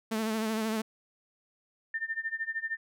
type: tone with vibrato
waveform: sawtooth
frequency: 220 Hz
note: A3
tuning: in tune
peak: -25 dBFS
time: 0.11-0.82 s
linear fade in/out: 10 ms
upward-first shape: sine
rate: 13 Hz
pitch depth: 39 cents each way
type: tone with tremolo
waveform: sine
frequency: 1800 Hz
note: A6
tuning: 39 cents sharp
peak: -28 dBFS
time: 1.94-2.77 s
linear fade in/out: 2 ms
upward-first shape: sine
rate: 13 Hz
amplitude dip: 90%
effects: none